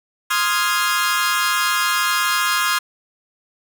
sawtooth chord, F minor seventh, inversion second, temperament equal, 1046.5 / 1244.5 / 1396.9 / 1661.2 Hz, C6 / Eb6 / F6 / Ab6, 0 / 0 / 0 / 0 cents, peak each -19 dBFS, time 0.3-2.79 s, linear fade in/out 10 ms, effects none

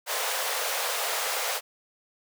pink high-pass noise, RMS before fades -29 dBFS, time 0.06-1.61 s, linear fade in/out 50 ms, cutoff 480 Hz, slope 48 dB/octave, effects none

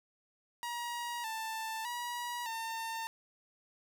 sawtooth tone with pitch steps, 953 / 887 / 964 / 904 Hz, A#5 / A5 / B5 / A5, +38 / +14 / -42 / +47 cents, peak -33 dBFS, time 0.63-3.07 s, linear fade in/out 0 ms, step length 610 ms, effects none

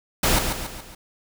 pink noise with echo, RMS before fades -19 dBFS, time 0.23-0.39 s, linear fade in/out 5 ms, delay 140 ms, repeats 4, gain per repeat -6 dB, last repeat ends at 0.95 s, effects none

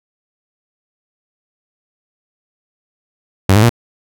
sawtooth tone with pitch steps, 95.9 / 106.41 / 118.07 Hz, G2 / G#2 / A#2, -37 / +43 / +23 cents, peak -3 dBFS, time 3.49-3.694 s, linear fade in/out 5 ms, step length 68 ms, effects none

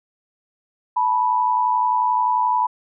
sine tone pair together, 871 / 982.4 Hz, A5 / B5, -18 / -9 cents, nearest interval major second, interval 209 cents, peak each -22 / -17 dBFS, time 0.96-2.67 s, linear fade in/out 10 ms, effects none

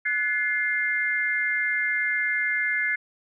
sine tone cluster, 1484 / 1720 / 2103 Hz, F#6 / A6 / C7, +5 / -40 / +8 cents, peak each -31 / -26 / -25 dBFS, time 0.05-2.96 s, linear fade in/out 10 ms, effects none

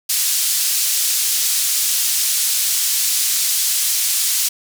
pink band-pass noise, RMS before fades -18 dBFS, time 0.09-4.49 s, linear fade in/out 10 ms, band 5300 to 16000 Hz, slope 12 dB/octave, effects none

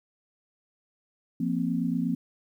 sine chord, F suspended fourth, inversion none, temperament equal with one note detuned, 173.41 / 233.1 / 261.6 Hz, F3 / Bb3 / C4, -12 / 0 / 0 cents, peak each -29 dBFS, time 1.4-2.15 s, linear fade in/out 5 ms, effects 10-bit

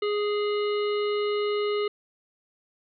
harmonic tone with a mistuned harmonic, 415.3 Hz, G#4, in tune, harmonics 1 / 3 / 5 / 7 / 9 / 10, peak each -24 / -34 / -38 / -38 / -45 / -45 dBFS, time 0.02-1.88 s, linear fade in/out 5 ms, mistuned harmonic 9, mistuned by -26 cents, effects none

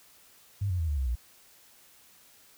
sine tone with pitch steps, 99.9 / 90.03 / 81.14 / 73.13 / 65.91 / 59.4 Hz, G2 / F#2 / E2 / D2 / C2 / A#1, +33 / -47 / -27 / -7 / +13 / +33 cents, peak -26 dBFS, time 0.61-1.156 s, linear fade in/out 10 ms, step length 91 ms, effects white hiss -58 dBFS RMS until 2.57 s

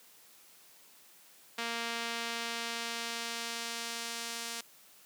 sawtooth tone with band-pass filter sweep, 232.5 Hz, A#3, 4 cents flat, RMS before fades -38 dBFS, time 1.58-4.61 s, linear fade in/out 5 ms, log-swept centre 2900 to 6600 Hz, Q 0.72, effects white hiss -59 dBFS RMS until 5.05 s + high-pass 150 Hz 12 dB/octave

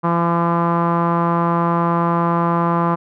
sawtooth tone with low-pass filter, 169.8 Hz, F3, 48 cents flat, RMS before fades -17 dBFS, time 0.03-2.96 s, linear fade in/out 20 ms, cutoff 1100 Hz, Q 5.3, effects none

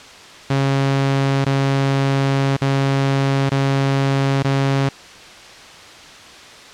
sawtooth tone with dropouts, 136.9 Hz, C#3, 21 cents flat, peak -11 dBFS, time 0.5-4.89 s, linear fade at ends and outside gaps 5 ms, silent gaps 1.447-1.462 / 2.567-2.615 / 3.494-3.516 / 4.427-4.445 s, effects white hiss -39 dBFS RMS until 6.73 s + low-pass 5000 Hz 12 dB/octave

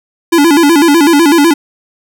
square tone with vibrato, 311.1 Hz, D#4, in tune, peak -5 dBFS, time 0.32-1.54 s, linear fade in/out 10 ms, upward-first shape square, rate 8 Hz, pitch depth 140 cents each way, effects none

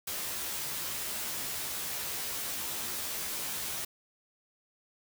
white noise with comb filter, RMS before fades -36 dBFS, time 0.07-3.85 s, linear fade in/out 5 ms, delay 14 ms, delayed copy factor +0.75, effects none

